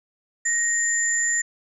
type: tone pair together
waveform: sine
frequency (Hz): 1864.7 / 7134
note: A#6 / A8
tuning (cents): 0 / +23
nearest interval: octave + major seventh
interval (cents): 2323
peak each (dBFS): -23 / -22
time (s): 0.45-1.42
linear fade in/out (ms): 10
effects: none